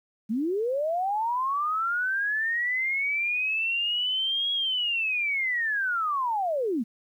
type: linear two-way sweep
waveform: sine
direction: up then down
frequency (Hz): 202.1 to 3326 to 202.1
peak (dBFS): -24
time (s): 0.29-6.84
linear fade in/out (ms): 20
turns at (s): 4.52
effects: 10-bit